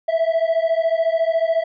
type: beating tone pair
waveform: triangle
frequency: 651 / 665 Hz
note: E5 / E5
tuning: -22 / +15 cents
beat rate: 14 Hz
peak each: -16 / -17 dBFS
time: 0.08-1.64 s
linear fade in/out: 10 ms
effects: tanh soft clip ceiling -9 dBFS + resampled to 11025 Hz